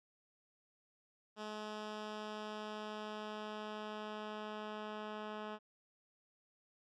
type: tone with low-pass filter sweep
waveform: 10% pulse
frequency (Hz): 212.9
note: G#3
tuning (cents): +43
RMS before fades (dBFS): -45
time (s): 1.36-5.59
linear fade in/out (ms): 50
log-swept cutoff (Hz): 5100 to 2600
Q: 1
effects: none